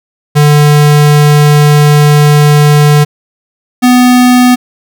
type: tone pair in turn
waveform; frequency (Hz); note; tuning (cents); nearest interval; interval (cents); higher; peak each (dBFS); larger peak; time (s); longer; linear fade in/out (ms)
square; 147.9 / 248.7; D3 / B3; +13 / +12; major sixth; 899; second; -3; neither; 0.35-3.05 / 3.82-4.56; first; 20
effects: none